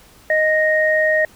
sine tone pair together, 622.3 / 1864.7 Hz, D#5 / A#6, 0 / 0 cents, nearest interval octave + perfect fifth, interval 1900 cents, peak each -16 dBFS, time 0.3-1.25 s, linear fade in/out 2 ms, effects pink hiss -48 dBFS RMS until 1.35 s

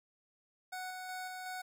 25% pulse tone with tremolo, 740 Hz, F#5, in tune, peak -36 dBFS, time 0.72-1.62 s, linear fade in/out 10 ms, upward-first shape square, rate 2.7 Hz, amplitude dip 25%, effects none

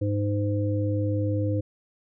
harmonic tone, 102.6 Hz, G#2, 21 cents flat, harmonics 1 / 3 / 5, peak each -24 / -29 / -31 dBFS, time 0.01-1.61 s, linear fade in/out 10 ms, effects none

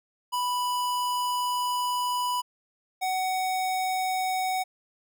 square tone pair in turn, 987.8 / 748.2 Hz, B5 / F#5, 0 / +19 cents, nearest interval perfect fourth, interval 481 cents, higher first, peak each -26 dBFS, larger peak neither, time 0.32-2.42 / 3.01-4.64 s, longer first, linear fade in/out 20 ms, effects none

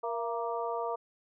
harmonic tone with a mistuned harmonic, 234.7 Hz, A#3, 12 cents sharp, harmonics 2 / 3 / 4 / 5, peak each -35 / -36 / -37 / -39 dBFS, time 0.03-0.96 s, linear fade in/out 10 ms, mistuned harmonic 3, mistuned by -58 cents, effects none

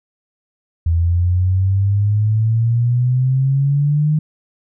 sine exponential sweep, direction up, 82.2 to 154.4 Hz, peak -12 dBFS, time 0.86-4.19 s, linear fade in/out 5 ms, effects none

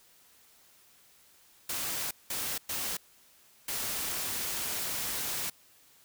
white noise bursts at uneven times, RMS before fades -34 dBFS, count 4, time 1.69-2.11 / 2.3-2.58 / 2.69-2.97 / 3.68-5.5 s, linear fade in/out 5 ms, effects white hiss -61 dBFS RMS until 6.04 s

